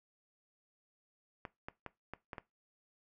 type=clicks; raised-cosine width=0.5 ms; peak=-27 dBFS; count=6; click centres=1.452 / 1.685 / 1.863 / 2.136 / 2.332 / 2.382 s; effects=noise-tail reverb RT60 0.2 s tail -19 dB re dry